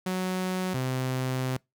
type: tone pair in turn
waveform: sawtooth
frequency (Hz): 185 / 129.39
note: F#3 / C3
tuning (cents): 0 / -19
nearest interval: tritone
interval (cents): 619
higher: first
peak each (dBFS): -23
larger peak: neither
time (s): 0.06-0.74 / 0.74-1.57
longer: second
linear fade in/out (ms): 5
effects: noise-tail reverb RT60 0.2 s tail -25 dB re dry